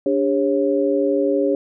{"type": "tone cluster", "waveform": "sine", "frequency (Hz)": [290.3, 402.6, 547], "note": ["D4", "G4", "C#5"], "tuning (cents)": [-20, 46, -23], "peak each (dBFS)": -20, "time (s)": [0.06, 1.55], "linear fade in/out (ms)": 2, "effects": []}